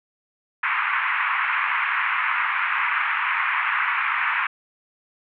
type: band-pass noise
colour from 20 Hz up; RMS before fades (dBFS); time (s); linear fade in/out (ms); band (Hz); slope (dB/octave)
pink; -23; 0.63-4.47; 5; 1000 to 2500; 48
effects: none